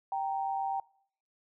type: tone pair together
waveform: sine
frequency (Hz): 782 / 930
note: G5 / A#5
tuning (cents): -4 / -4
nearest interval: minor third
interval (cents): 300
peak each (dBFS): -31 / -36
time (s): 0.12-0.8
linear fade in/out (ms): 2
effects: noise-tail reverb RT60 0.6 s tail -23 dB re dry